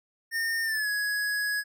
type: tone with pitch glide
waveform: square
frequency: 1824 to 1672.6 Hz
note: A#6 to G#6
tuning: -38 to +12 cents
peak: -27 dBFS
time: 0.31-1.64 s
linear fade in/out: 50 ms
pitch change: -150 cents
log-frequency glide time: 0.63-0.89 s
effects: none